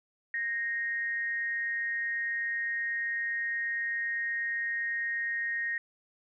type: tone with amplitude modulation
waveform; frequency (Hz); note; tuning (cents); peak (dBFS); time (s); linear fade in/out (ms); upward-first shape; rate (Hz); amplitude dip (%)
sine; 1864.7; A#6; 0; -27; 0.34-5.78; 2; sine; 228; 50
effects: none